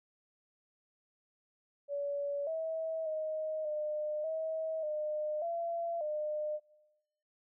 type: tone with pitch steps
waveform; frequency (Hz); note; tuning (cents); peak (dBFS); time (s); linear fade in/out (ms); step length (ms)
sine; 570 / 645 / 625 / 605 / 639 / 607 / 678 / 605; C#5 / E5 / D#5 / D#5 / D#5 / D#5 / E5 / D#5; +48 / -38 / +8 / -49 / +46 / -43 / +49 / -49; -33; 1.88-6.6; 50; 590
effects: noise-tail reverb RT60 1.0 s tail -22 dB re dry